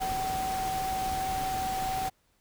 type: tone in noise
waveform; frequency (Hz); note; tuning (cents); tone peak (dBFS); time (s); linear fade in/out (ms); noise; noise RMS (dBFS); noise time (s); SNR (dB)
sine; 760; F#5; +46; -29; 0-2.1; 20; pink; -37; 0-2.1; +5
effects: pink hiss -70 dBFS RMS until 2.4 s